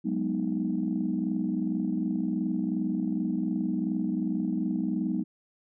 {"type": "chord", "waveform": "sine", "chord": "G# minor seventh", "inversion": "third", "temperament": "equal", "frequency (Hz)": [185, 207.7, 246.9, 311.1], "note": ["F#3", "G#3", "B3", "D#4"], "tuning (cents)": [0, 0, 0, 0], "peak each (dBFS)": -31, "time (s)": [0.04, 5.24], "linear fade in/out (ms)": 20, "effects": ["tanh soft clip ceiling -17 dBFS"]}